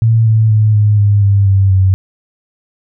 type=tone with pitch steps; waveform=sine; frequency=113.3 / 110.46 / 107.68 / 104.98 / 102.35 / 99.78 / 97.28 / 94.83 Hz; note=A#2 / A2 / A2 / G#2 / G#2 / G2 / G2 / F#2; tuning=-49 / +7 / -37 / +19 / -25 / +31 / -13 / +43 cents; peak=-6 dBFS; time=0.02-1.94 s; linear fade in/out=0 ms; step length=240 ms; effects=none